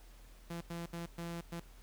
sawtooth tone bursts at uneven times, 169.7 Hz, F3, 49 cents flat, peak -36 dBFS, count 5, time 0.5-0.61 / 0.7-0.86 / 0.93-1.06 / 1.18-1.41 / 1.52-1.6 s, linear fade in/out 5 ms, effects added 41 Hz sine -54 dBFS peak until 1.82 s + pink hiss -63 dBFS RMS until 1.82 s

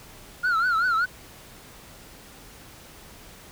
sine tone with vibrato, 1396.9 Hz, F6, in tune, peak -17 dBFS, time 0.43-1.06 s, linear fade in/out 20 ms, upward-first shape triangle, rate 5.2 Hz, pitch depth 150 cents each way, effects tanh soft clip ceiling -19 dBFS + pink hiss -47 dBFS RMS until 3.51 s

